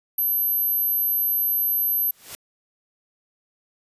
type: tone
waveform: sine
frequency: 12410 Hz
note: G9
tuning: 19 cents flat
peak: -19 dBFS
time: 0.18-2.11 s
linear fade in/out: 5 ms
type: noise with exponential growth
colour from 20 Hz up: white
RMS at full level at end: -33 dBFS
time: 2.03-2.35 s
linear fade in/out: 0 ms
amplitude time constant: 68 ms
effects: resampled to 32000 Hz